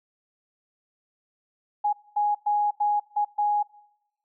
sine tone bursts at uneven times, 830 Hz, G#5, 1 cent flat, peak -20 dBFS, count 6, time 1.84-1.93 / 2.16-2.35 / 2.46-2.71 / 2.8-3 / 3.16-3.25 / 3.38-3.63 s, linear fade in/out 10 ms, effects noise-tail reverb RT60 1.0 s tail -24 dB re dry

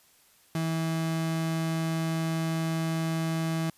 35% pulse tone, 162.5 Hz, E3, 24 cents flat, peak -25 dBFS, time 0.55-3.7 s, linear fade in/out 2 ms, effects white hiss -61 dBFS RMS until 3.77 s + resampled to 32000 Hz

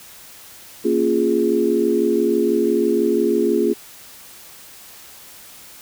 sine chord, Bb minor seventh, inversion none, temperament equal, 233.1 / 277.2 / 349.2 / 415.3 Hz, Bb3 / Db4 / F4 / Ab4, 0 / 0 / 0 / 0 cents, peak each -22 / -23 / -19 / -19 dBFS, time 0.84-3.74 s, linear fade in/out 20 ms, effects white hiss -42 dBFS RMS until 5.81 s

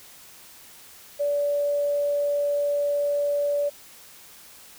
sine tone, 577 Hz, D5, 31 cents flat, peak -21 dBFS, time 1.19-3.7 s, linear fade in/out 20 ms, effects white hiss -48 dBFS RMS until 4.78 s

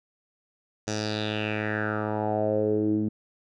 10% pulse tone with low-pass filter sweep, 106.8 Hz, G#2, 49 cents sharp, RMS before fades -27 dBFS, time 0.87-3.09 s, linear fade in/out 10 ms, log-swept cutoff 6300 to 250 Hz, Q 4.5, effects none

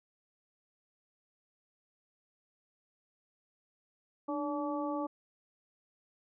harmonic tone with a mistuned harmonic, 287.2 Hz, D4, 39 cents flat, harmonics 1 / 2 / 3 / 4, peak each -35 / -38 / -40 / -41 dBFS, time 4.28-5.07 s, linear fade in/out 10 ms, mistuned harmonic 1, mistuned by +67 cents, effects none

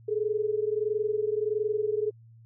sine tone pair together, 417.5 / 439 Hz, G#4 / A4, +9 / -4 cents, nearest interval minor second, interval 87 cents, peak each -27 / -29 dBFS, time 0.08-2.11 s, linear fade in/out 10 ms, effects added 114 Hz sine -50 dBFS peak until 2.45 s

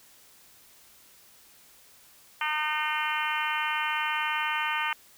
harmonic tone with a mistuned harmonic, 305.1 Hz, D#4, 34 cents flat, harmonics 3 / 4 / 5 / 6 / 7 / 8 / 9 / 10, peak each -32 / -33 / -34 / -35 / -35 / -36 / -37 / -37 dBFS, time 2.41-4.93 s, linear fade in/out 2 ms, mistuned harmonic 8, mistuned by -17 cents, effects white hiss -56 dBFS RMS until 5.17 s

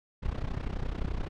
brown noise with amplitude modulation, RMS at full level -29 dBFS, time 0.22-1.29 s, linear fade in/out 20 ms, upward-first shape sine, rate 31.6 Hz, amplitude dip 85%, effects low-pass 4000 Hz 12 dB/octave

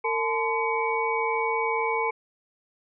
sine tone cluster, 455.8 / 865 / 1024 / 2251 Hz, A#4 / A5 / C6 / C#7, -39 / -30 / -38 / +26 cents, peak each -28 / -29 / -29 / -29 dBFS, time 0.04-2.11 s, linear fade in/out 10 ms, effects none

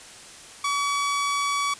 sawtooth tone, 1137 Hz, C#6, 44 cents sharp, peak -19 dBFS, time 0.64-1.74 s, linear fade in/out 5 ms, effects white hiss -44 dBFS RMS until 1.79 s + resampled to 22050 Hz

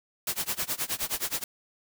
white noise with tremolo, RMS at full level -28 dBFS, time 0.27-1.44 s, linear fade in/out 2 ms, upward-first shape sine, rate 9.5 Hz, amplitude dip 95%, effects none

